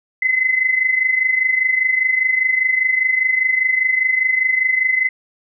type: tone pair together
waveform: sine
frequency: 2019 / 2044 Hz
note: B6 / C7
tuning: +38 / -41 cents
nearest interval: unison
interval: 21 cents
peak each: -20 / -15 dBFS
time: 0.22-5.09 s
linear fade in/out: 5 ms
effects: none